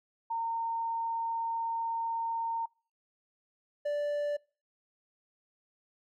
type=tone pair in turn; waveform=sine / triangle; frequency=916 / 584.9 Hz; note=A#5 / D5; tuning=-31 / -7 cents; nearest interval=minor sixth; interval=776 cents; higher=first; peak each=-30 / -27 dBFS; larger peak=second; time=0.3-2.66 / 3.85-4.37 s; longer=first; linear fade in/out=10 ms; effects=noise-tail reverb RT60 0.4 s tail -26 dB re dry